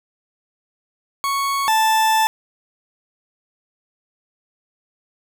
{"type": "tone pair in turn", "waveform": "40% pulse", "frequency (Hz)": [1108.7, 880], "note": ["C#6", "A5"], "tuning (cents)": [0, 0], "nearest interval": "major third", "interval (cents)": 400, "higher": "first", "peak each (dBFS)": [-18, -13], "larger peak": "second", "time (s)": [[1.24, 1.68], [1.68, 2.27]], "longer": "second", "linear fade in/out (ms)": 0, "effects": []}